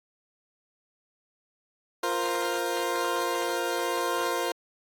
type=chord; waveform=20% pulse; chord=F suspended fourth; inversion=none; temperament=equal; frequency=349.2 / 466.2 / 523.3 Hz; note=F4 / Bb4 / C5; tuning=0 / 0 / 0 cents; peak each=-26 dBFS; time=2.03-4.52 s; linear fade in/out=5 ms; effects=AAC 64 kbps